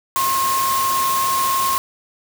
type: tone in noise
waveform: sine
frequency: 1071 Hz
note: C6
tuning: 40 cents sharp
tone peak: -17 dBFS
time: 0.16-1.78 s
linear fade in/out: 0 ms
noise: white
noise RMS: -24 dBFS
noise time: 0.16-1.78 s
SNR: +4 dB
effects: none